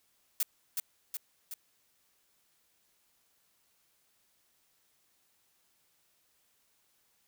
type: noise with echo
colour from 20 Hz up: blue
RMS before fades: -29 dBFS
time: 0.4-0.43 s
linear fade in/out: 2 ms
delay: 370 ms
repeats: 3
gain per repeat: -4 dB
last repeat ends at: 1.54 s
effects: white hiss -72 dBFS RMS until 7.27 s